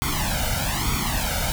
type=noise with flanger; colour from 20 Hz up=pink; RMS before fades=-24 dBFS; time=0.02-1.52 s; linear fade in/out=0 ms; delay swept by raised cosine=0.88 to 1.38 ms; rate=1.1 Hz; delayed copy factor=+0.9; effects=none